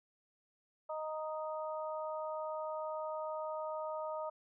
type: harmonic tone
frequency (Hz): 311.1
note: D#4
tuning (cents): 0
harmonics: 2 / 3 / 4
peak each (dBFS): -39 / -43 / -45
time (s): 0.89-4.3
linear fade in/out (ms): 10
effects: none